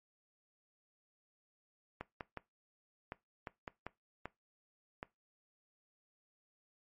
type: clicks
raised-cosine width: 0.5 ms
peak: -26 dBFS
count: 9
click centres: 2.01 / 2.208 / 2.373 / 3.121 / 3.472 / 3.678 / 3.866 / 4.256 / 5.029 s
effects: noise-tail reverb RT60 0.2 s tail -20 dB re dry + MP3 32 kbps